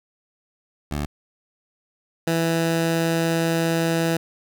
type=tone pair in turn; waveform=15% pulse; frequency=73.42 / 165.2 Hz; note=D2 / E3; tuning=0 / +4 cents; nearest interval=octave + major second; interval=1404 cents; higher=second; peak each=-18 / -13 dBFS; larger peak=second; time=0.91-1.06 / 2.27-4.17 s; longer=second; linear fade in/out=5 ms; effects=none